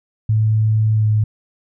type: tone with pitch glide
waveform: sine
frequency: 109 to 107.38 Hz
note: A2 to A2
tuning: -16 to -42 cents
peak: -12 dBFS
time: 0.29-1.24 s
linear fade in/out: 5 ms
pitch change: -26 cents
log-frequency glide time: 0.94-1.07 s
effects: none